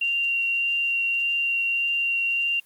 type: tone with vibrato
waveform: sine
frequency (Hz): 2766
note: F7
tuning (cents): -17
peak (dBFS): -21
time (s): 0.01-2.6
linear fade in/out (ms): 5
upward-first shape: triangle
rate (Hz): 1.7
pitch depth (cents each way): 10
effects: white hiss -58 dBFS RMS until 2.65 s + Opus 32 kbps